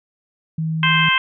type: tone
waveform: sine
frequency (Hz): 159.9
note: D#3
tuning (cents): +48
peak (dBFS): -19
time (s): 0.58-1.09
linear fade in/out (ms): 5
type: harmonic tone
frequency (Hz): 523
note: C5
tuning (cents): -1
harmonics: 2 / 3 / 4 / 5 / 6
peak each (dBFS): -20 / -20 / -20 / -20 / -20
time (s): 0.83-1.18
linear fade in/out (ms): 2
effects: none